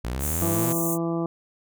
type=exponential sweep; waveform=sawtooth; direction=up; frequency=56.4 to 129.2 Hz; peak=-23 dBFS; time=0.04-0.73 s; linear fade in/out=10 ms
type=high-pass noise; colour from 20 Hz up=white; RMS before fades=-29 dBFS; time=0.19-0.98 s; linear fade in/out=50 ms; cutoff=6200 Hz; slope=96 dB/octave
type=harmonic tone; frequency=167.3 Hz; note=E3; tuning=26 cents sharp; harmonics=1 / 2 / 3 / 4 / 5 / 6 / 7; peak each=-28 / -26 / -35 / -34 / -40 / -41 / -38 dBFS; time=0.42-1.26 s; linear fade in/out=0 ms
effects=none